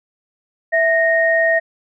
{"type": "tone pair together", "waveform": "sine", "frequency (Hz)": [657, 1858.3], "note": ["E5", "A#6"], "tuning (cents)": [-6, -6], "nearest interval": "octave + tritone", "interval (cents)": 1800, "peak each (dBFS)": -15, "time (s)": [0.72, 1.6], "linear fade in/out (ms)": 20, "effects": []}